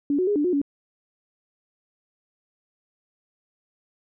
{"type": "tone with pitch steps", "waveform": "sine", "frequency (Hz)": [285.7, 367.6, 412, 293.6, 360, 283.6], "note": ["D4", "F#4", "G#4", "D4", "F#4", "C#4"], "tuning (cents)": [-48, -11, -14, 0, -47, 40], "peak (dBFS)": -19, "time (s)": [0.1, 0.616], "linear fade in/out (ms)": 2, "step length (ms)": 86, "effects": []}